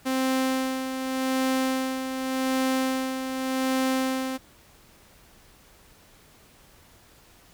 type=tone with tremolo; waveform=sawtooth; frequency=261.9 Hz; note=C4; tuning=2 cents sharp; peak=-18 dBFS; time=0.05-4.38 s; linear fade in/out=20 ms; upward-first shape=sine; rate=0.86 Hz; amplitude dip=55%; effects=pink hiss -55 dBFS RMS until 7.53 s